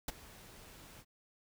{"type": "noise with ADSR envelope", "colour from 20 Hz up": "pink", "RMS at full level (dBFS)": -35, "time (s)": [0.08, 1.05], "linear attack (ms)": 4, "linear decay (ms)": 21, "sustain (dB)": -20, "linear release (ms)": 51, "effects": []}